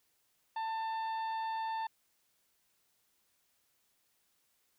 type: harmonic tone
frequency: 892 Hz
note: A5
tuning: 23 cents sharp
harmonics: 1 / 2 / 3 / 4 / 5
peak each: -34 / -47 / -55 / -54 / -57 dBFS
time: 0.56-1.87 s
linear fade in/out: 5 ms
effects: white hiss -75 dBFS RMS until 4.78 s